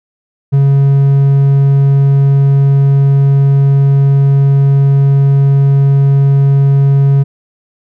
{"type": "tone", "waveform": "triangle", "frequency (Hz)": 138.59, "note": "C#3", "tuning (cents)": 0, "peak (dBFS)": -3, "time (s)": [0.52, 7.24], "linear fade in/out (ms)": 20, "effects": []}